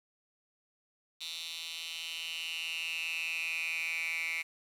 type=tone with high-pass filter sweep; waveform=10% pulse; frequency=164.81 Hz; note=E3; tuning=in tune; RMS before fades=-37 dBFS; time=1.2-4.43 s; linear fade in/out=20 ms; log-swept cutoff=3500 to 2200 Hz; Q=8.7; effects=resampled to 32000 Hz + 9-bit